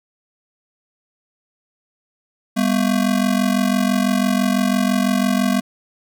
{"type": "ring-modulated tone", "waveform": "square", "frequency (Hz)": 223.4, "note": "A3", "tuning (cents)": 27, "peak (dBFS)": -13, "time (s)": [2.56, 5.61], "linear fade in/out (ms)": 20, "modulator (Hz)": 23, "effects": []}